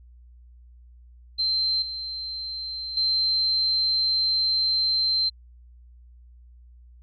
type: tone with level steps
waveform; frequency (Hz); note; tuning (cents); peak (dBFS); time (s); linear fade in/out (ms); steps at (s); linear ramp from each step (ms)
sine; 4119; C8; -28; -21 / -30 / -20; 1.38-5.3; 20; 1.82 / 2.97; 2
effects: added 60 Hz sine -47 dBFS peak until 7.02 s